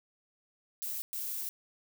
violet noise bursts at uneven times, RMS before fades -37 dBFS, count 2, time 0.82-1.02 / 1.13-1.49 s, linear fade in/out 0 ms, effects none

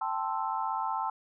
sine chord, A minor seventh, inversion third, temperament equal, 784 / 880 / 1046.5 / 1318.5 Hz, G5 / A5 / C6 / E6, 0 / 0 / 0 / 0 cents, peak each -36 / -32 / -35 / -37 dBFS, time 0.01-1.1 s, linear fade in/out 5 ms, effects none

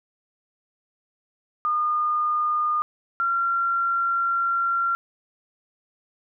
sine tone pair in turn, 1218 / 1372.7 Hz, D#6 / F6, -37 / -30 cents, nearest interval major second, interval 207 cents, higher second, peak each -20 dBFS, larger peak neither, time 1.65-2.82 / 3.2-4.95 s, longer second, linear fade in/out 0 ms, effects none

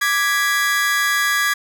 40% pulse chord, G# diminished, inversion second, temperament equal, 1174.7 / 1661.2 / 1975.5 Hz, D6 / G#6 / B6, 0 / 0 / 0 cents, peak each -22 / -17 / -22 dBFS, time 0.01-1.54 s, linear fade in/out 10 ms, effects none

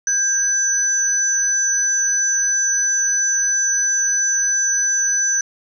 sine tone pair together, 1589 / 5999 Hz, G6 / F#8, +23 / +23 cents, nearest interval octave + major seventh, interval 2300 cents, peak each -23 / -16 dBFS, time 0.07-5.41 s, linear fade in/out 2 ms, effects none

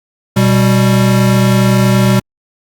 square tone pair together, 123 / 195.25 Hz, B2 / G3, -7 / -7 cents, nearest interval minor sixth, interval 800 cents, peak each -11 dBFS, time 0.36-2.2 s, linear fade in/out 10 ms, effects Opus 48 kbps

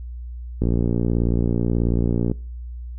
click train, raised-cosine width 3 ms, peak -8 dBFS, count 100, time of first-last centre 0.62-2.315 s, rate 58.4 Hz, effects noise-tail reverb RT60 0.4 s tail -24 dB re dry + added 60 Hz sine -30 dBFS peak until 2.98 s

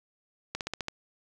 slowing click train, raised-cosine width 0.2 ms, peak -15 dBFS, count 6, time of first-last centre 0.55-0.884 s, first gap 58 ms, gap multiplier 1.07, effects none

